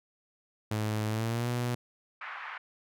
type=tone with pitch glide; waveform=sawtooth; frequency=107.6 to 121.48 Hz; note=A2 to B2; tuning=-38 to -28 cents; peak=-25 dBFS; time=0.71-1.75 s; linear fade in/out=5 ms; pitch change=+210 cents; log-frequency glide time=1.08-1.48 s
type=band-pass noise; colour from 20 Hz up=white; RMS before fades=-41 dBFS; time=2.21-2.58 s; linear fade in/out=5 ms; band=910 to 2000 Hz; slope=24 dB/octave
effects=none